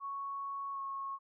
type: tone with pitch glide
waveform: sine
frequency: 1108.7 to 1094.7 Hz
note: C#6 to C#6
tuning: 0 to -22 cents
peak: -37 dBFS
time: 0-1.19 s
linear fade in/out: 50 ms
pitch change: -22 cents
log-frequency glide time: 0.72-0.79 s
effects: none